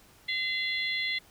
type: harmonic tone with a mistuned harmonic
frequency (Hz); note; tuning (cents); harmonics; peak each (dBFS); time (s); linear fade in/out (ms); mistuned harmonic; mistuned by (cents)
684; F5; -36; 3 / 4 / 5 / 6; -30 / -43 / -34 / -36; 0.28-1.19; 10; 4; +24
effects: pink hiss -58 dBFS RMS until 1.3 s